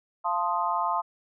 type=chord; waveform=sine; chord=F dominant seventh; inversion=none; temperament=equal with one note detuned; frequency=692 / 880 / 1046.5 / 1244.5 Hz; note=F5 / A5 / C6 / Eb6; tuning=-16 / 0 / 0 / 0 cents; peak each=-31 / -29 / -28 / -31 dBFS; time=0.24-1.02 s; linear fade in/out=20 ms; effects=none